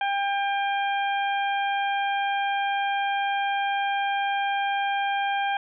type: harmonic tone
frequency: 798 Hz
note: G5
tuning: 31 cents sharp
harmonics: 1 / 2 / 3 / 4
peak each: -24 / -30 / -34 / -36 dBFS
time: 0.01-5.57 s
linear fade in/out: 2 ms
effects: none